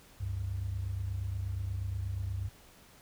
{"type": "tone pair together", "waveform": "sine", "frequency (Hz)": [69.62, 98], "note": ["C#2", "G2"], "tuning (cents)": [8, 0], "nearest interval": "tritone", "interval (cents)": 592, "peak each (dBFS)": [-37, -33], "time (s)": [0.2, 2.49], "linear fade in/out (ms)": 10, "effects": ["tanh soft clip ceiling -25 dBFS", "pink hiss -58 dBFS RMS until 3.01 s"]}